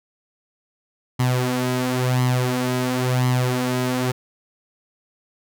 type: tone with flanger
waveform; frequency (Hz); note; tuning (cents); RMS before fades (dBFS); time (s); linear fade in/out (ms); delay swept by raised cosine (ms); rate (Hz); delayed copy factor
sawtooth; 126.3; B2; +39; -21; 1.19-4.12; 10; 0.97 to 4.87; 0.96; +0.65
effects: none